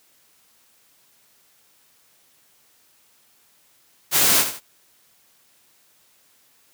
white noise with echo, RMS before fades -17 dBFS, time 4.11-4.45 s, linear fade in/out 50 ms, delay 78 ms, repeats 2, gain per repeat -9 dB, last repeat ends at 4.606 s, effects white hiss -59 dBFS RMS until 6.73 s + high-pass 80 Hz 12 dB/octave

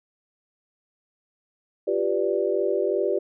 sine chord, G dominant seventh, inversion third, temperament equal, 349.2 / 392 / 493.9 / 587.3 Hz, F4 / G4 / B4 / D5, 0 / 0 / 0 / 0 cents, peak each -28 / -24 / -28 / -27 dBFS, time 1.87-3.19 s, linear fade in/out 10 ms, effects none

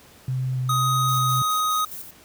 sine tone with vibrato, 128.6 Hz, C3, 30 cents flat, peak -22 dBFS, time 0.28-1.42 s, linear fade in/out 2 ms, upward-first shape square, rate 1.8 Hz, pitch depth 9 cents each way
square tone, 1253 Hz, D#6, 12 cents sharp, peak -21 dBFS, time 0.69-1.85 s, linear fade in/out 5 ms
violet noise with tremolo, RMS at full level -35 dBFS, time 1.08-2.11 s, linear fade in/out 5 ms, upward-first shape square, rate 4.8 Hz, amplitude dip 55%
effects pink hiss -50 dBFS RMS until 2.24 s + high-pass 60 Hz 12 dB/octave

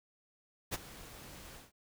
pink noise with ADSR envelope, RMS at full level -33 dBFS, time 0.71-1.72 s, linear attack 29 ms, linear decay 26 ms, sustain -18 dB, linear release 160 ms, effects none

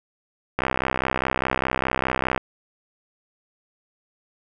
click train, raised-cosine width 0.5 ms, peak -6 dBFS, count 117, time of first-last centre 0.59-2.377 s, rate 64.9 Hz, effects none

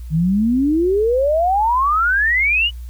sine exponential sweep, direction up, 150.7 to 2988 Hz, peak -13 dBFS, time 0.1-2.71 s, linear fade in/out 50 ms, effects added 60 Hz sine -28 dBFS peak until 2.89 s + white hiss -53 dBFS RMS until 2.89 s

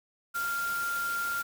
sine tone in noise, 1392 Hz, F6, 6 cents flat, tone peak -29 dBFS, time 0.34-1.43 s, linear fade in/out 20 ms, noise white, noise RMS -40 dBFS, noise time 0.34-1.43 s, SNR +8 dB, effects none

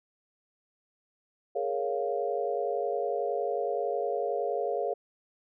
sine chord, Bb minor seventh, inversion third, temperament equal, 415.3 / 466.2 / 554.4 / 698.5 Hz, Ab4 / Bb4 / Db5 / F5, 0 / 0 / 0 / 0 cents, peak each -33 dBFS, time 1.55-4.94 s, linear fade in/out 10 ms, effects none

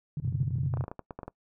sine tone bursts, 146.83 Hz, D3, in tune, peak -29 dBFS, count 7, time 0.17-0.663 s, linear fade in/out 2 ms, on 31 ms, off 46 ms
sine chord, F# suspended fourth, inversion none, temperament just, 92.5 / 123.33 / 138.75 Hz, F#2 / B2 / C#3, 0 / -2 / +2 cents, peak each -34 / -31 / -32 dBFS, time 0.22-0.85 s, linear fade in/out 20 ms
clicks, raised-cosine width 1 ms, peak -24 dBFS, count 11, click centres 0.739 / 0.772 / 0.809 / 0.84 / 0.881 / 0.915 / 0.993 / 1.108 / 1.19 / 1.232 / 1.28 s
effects noise-tail reverb RT60 0.1 s tail -22 dB re dry

